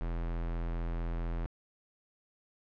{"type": "tone", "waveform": "square", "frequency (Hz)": 42.21, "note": "E1", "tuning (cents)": 42, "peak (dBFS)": -33, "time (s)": [0.01, 1.46], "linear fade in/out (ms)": 0, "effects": ["low-pass 2000 Hz 12 dB/octave"]}